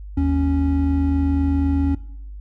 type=tone pair together; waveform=triangle; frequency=77.79 / 277.2 Hz; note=D#2 / C#4; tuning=0 / 0 cents; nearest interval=octave + minor seventh; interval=2200 cents; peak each=-17 dBFS; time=0.17-1.95 s; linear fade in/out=5 ms; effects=noise-tail reverb RT60 0.7 s tail -19 dB re dry + added 50 Hz sine -32 dBFS peak until 2.4 s